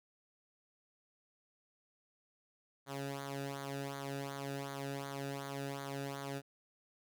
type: tone with flanger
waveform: sawtooth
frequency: 138.8 Hz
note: C#3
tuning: 3 cents sharp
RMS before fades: -42 dBFS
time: 2.86-6.42 s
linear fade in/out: 50 ms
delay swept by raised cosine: 0.37 to 0.96 ms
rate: 2.7 Hz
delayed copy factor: -0.75
effects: none